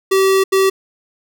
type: tone bursts at uneven times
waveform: square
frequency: 384.9 Hz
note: G4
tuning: 32 cents flat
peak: -11 dBFS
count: 2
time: 0.11-0.44 / 0.52-0.7 s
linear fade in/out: 10 ms
effects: none